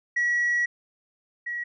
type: tone pair in turn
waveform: sine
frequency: 1925 / 1916.5 Hz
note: B6 / A#6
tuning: -45 / +47 cents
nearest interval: unison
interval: 8 cents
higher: first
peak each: -19 / -28 dBFS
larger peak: first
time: 0.16-0.66 / 1.46-1.64 s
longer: first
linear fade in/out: 10 ms
effects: tanh soft clip ceiling -19 dBFS